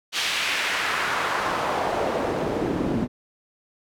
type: noise with band-pass filter sweep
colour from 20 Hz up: pink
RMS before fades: -25 dBFS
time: 0.12-3.08 s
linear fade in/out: 50 ms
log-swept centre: 3400 to 240 Hz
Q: 1.3
effects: none

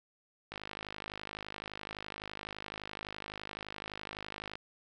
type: click train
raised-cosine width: 0.3 ms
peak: -24 dBFS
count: 210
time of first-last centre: 0.52-4.555 s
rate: 51.8 Hz
effects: none

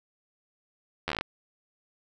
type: slowing click train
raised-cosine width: 0.3 ms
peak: -13 dBFS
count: 9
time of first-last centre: 1.08-1.21 s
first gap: 11 ms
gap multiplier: 1.11
effects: none

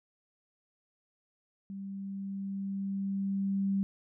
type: tone with level ramp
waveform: sine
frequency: 196 Hz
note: G3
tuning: in tune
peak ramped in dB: -38 to -26 dBFS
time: 1.7-3.83 s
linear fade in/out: 0 ms
effects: none

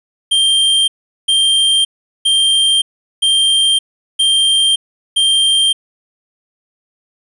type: tone bursts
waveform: square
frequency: 3173 Hz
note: G7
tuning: 20 cents sharp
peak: -10 dBFS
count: 6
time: 0.31-5.73 s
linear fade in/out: 10 ms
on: 570 ms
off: 400 ms
effects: resampled to 24000 Hz + 8-bit

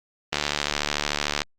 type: click train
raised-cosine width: 0.2 ms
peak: -5 dBFS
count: 81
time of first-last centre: 0.33-1.418 s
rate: 73.5 Hz
effects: Opus 32 kbps

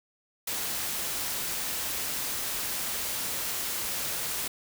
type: noise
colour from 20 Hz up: white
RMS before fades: -32 dBFS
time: 0.47-4.48 s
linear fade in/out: 5 ms
effects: none

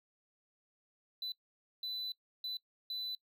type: tone bursts at uneven times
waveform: triangle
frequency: 3997 Hz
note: B7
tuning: 20 cents sharp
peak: -36 dBFS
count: 4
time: 1.22-1.32 / 1.83-2.12 / 2.44-2.57 / 2.9-3.15 s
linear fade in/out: 2 ms
effects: noise-tail reverb RT60 0.1 s tail -22 dB re dry

